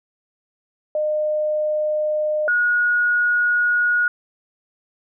sine tone pair in turn, 609 / 1448.5 Hz, D#5 / F#6, -37 / -37 cents, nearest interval octave + minor third, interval 1500 cents, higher second, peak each -18 / -15 dBFS, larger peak second, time 0.95-2.48 / 2.48-4.08 s, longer second, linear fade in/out 2 ms, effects none

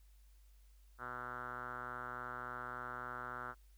5% pulse tone with low-pass filter, 123.47 Hz, B2, in tune, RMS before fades -45 dBFS, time 0.98-3.55 s, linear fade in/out 50 ms, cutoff 1400 Hz, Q 6.6, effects added 50 Hz sine -60 dBFS peak until 3.77 s + white hiss -75 dBFS RMS until 3.77 s

